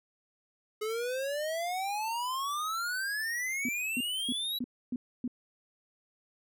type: exponential sweep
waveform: square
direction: up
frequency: 422.1 to 3951 Hz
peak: -32 dBFS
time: 0.81-4.59 s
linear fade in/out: 10 ms
type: tone bursts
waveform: sine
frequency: 246.9 Hz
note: B3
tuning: in tune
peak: -30 dBFS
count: 6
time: 3.65-5.278 s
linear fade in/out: 2 ms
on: 38 ms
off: 280 ms
effects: none